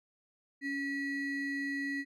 triangle ring-modulated tone, 1108.7 Hz, C#6, in tune, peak -28 dBFS, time 0.61-2.05 s, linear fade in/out 50 ms, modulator 829 Hz, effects none

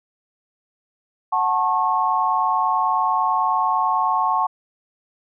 sine chord, F# minor, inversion none, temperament equal with one note detuned, 740 / 880 / 1089.1 Hz, F#5 / A5 / C#6, 0 / 0 / -31 cents, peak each -23 / -21 / -20 dBFS, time 1.32-4.47 s, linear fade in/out 10 ms, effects none

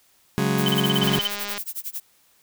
30% pulse chord, C# suspended fourth, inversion none, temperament just, 138.59 / 184.79 / 207.9 Hz, C#3 / F#3 / G#3, 0 / -2 / +2 cents, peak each -22 dBFS, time 0.38-1.19 s, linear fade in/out 0 ms
violet noise with tremolo, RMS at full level -29 dBFS, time 0.58-2 s, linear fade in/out 0 ms, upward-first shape sine, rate 11 Hz, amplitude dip 100%
sine tone bursts, 3061 Hz, G7, 42 cents flat, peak -20 dBFS, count 11, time 0.66-1.273 s, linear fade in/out 2 ms, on 23 ms, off 36 ms
click train, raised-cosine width 0.2 ms, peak -14 dBFS, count 115, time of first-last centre 1.02-1.579 s, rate 204 Hz
effects white hiss -60 dBFS RMS until 2.42 s

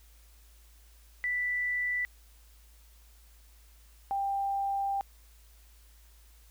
sine tone pair in turn, 1975.5 / 791.3 Hz, B6 / G5, 0 / +16 cents, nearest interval octave + major third, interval 1584 cents, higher first, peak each -28 dBFS, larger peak neither, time 1.24-2.05 / 4.11-5.01 s, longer second, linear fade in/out 0 ms, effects added 55 Hz sine -55 dBFS peak until 6.5 s + white hiss -63 dBFS RMS until 6.5 s

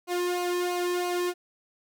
sawtooth tone with flanger, 355.2 Hz, F4, 29 cents sharp, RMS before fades -28 dBFS, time 0.07-1.34 s, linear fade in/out 50 ms, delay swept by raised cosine 0.56 to 1.44 ms, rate 3 Hz, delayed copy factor -0.65, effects none

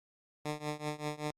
10% pulse tone with tremolo, 150.1 Hz, D3, 38 cents sharp, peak -24 dBFS, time 0.45-1.31 s, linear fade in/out 5 ms, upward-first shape triangle, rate 5.2 Hz, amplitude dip 95%, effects low-pass 10000 Hz 12 dB/octave + Opus 48 kbps

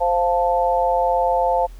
sine chord, F major, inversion second, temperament equal, 523.3 / 698.5 / 880 Hz, C5 / F5 / A5, 0 / 0 / 0 cents, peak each -20 dBFS, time 0-1.67 s, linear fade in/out 20 ms, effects added 42 Hz sine -35 dBFS peak until 1.79 s + pink hiss -53 dBFS RMS until 1.79 s

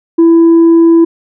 sine tone with tanh clipping, 332.6 Hz, E4, 16 cents sharp, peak -3 dBFS, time 0.18-1.05 s, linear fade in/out 10 ms, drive 1 dB, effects none

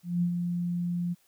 sine tone with ADSR envelope, 174.61 Hz, F3, in tune, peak -22 dBFS, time 0.03-1.15 s, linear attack 190 ms, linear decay 86 ms, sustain -5 dB, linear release 28 ms, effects white hiss -66 dBFS RMS until 1.27 s

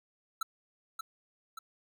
square tone with echo, 1329 Hz, E6, 14 cents sharp, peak -31 dBFS, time 0.41-0.43 s, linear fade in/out 5 ms, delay 580 ms, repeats 2, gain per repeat -5 dB, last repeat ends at 1.59 s, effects none

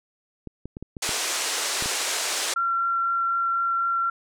clicks, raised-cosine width 3 ms, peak -22 dBFS, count 8, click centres 0.473 / 0.656 / 0.769 / 0.826 / 0.968 / 1.092 / 1.824 / 1.859 s
white band-pass noise, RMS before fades -27 dBFS, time 1.02-2.54 s, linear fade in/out 5 ms, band 360 to 8700 Hz, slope 24 dB/octave
sine tone with vibrato, 1366 Hz, F6, 39 cents flat, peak -21 dBFS, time 2.56-4.1 s, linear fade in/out 5 ms, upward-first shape triangle, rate 4 Hz, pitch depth 8 cents each way
effects none

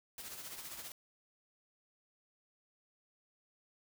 white noise with tremolo, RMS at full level -45 dBFS, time 0.18-0.92 s, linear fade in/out 2 ms, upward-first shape sine, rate 15 Hz, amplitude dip 50%, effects none

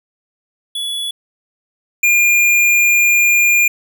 square tone pair in turn, 3408 / 2410 Hz, G#7 / D7, +44 / +44 cents, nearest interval tritone, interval 600 cents, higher first, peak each -20 / -10 dBFS, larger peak second, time 0.75-1.11 / 2.03-3.68 s, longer second, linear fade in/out 5 ms, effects none

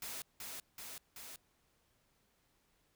white noise with echo, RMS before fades -44 dBFS, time 0.02-0.22 s, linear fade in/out 2 ms, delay 380 ms, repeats 3, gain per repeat -2 dB, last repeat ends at 1.36 s, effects pink hiss -75 dBFS RMS until 2.95 s

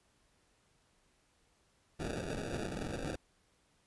white noise with sample-and-hold, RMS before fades -39 dBFS, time 1.99-3.16 s, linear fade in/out 10 ms, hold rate 1050 Hz, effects pink hiss -72 dBFS RMS until 3.86 s + resampled to 24000 Hz

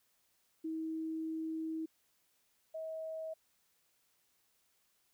sine tone pair in turn, 320.1 / 639.8 Hz, D#4 / D#5, +49 / +48 cents, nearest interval octave, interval 1199 cents, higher second, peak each -36 / -39 dBFS, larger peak first, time 0.64-1.86 / 2.74-3.34 s, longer first, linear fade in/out 10 ms, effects white hiss -75 dBFS RMS until 5.13 s

